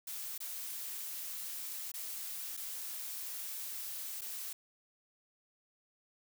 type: noise with dropouts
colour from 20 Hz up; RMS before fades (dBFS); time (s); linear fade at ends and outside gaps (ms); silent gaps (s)
blue; -42; 0.07-4.53; 5; 0.38-0.403 / 1.918-1.939 / 2.568-2.573 / 4.21-4.216
effects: none